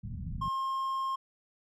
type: low-pass noise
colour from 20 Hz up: white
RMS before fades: -38 dBFS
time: 0.03-0.49 s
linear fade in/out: 10 ms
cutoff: 200 Hz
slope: 48 dB/octave
type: tone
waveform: triangle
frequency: 1067 Hz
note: C6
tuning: 34 cents sharp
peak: -28 dBFS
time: 0.41-1.16 s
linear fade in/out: 10 ms
effects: none